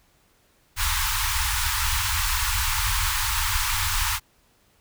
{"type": "band-stop noise", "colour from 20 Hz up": "pink", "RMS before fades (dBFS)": -24, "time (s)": [0.76, 4.2], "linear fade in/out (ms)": 50, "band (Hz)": [100, 860], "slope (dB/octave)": 96, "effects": ["pink hiss -62 dBFS RMS until 4.8 s"]}